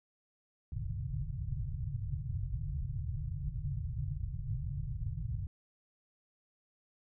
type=low-pass noise; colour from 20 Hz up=white; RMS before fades=-37 dBFS; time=0.72-5.47 s; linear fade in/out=2 ms; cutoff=150 Hz; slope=96 dB/octave; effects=none